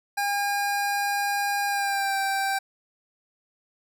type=tone with pitch glide; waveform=25% pulse; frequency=809 to 782.3 Hz; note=G#5 to G5; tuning=-46 to -4 cents; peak=-20 dBFS; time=0.17-2.59 s; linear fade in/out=10 ms; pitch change=-58 cents; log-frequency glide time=1.67-2.17 s; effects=none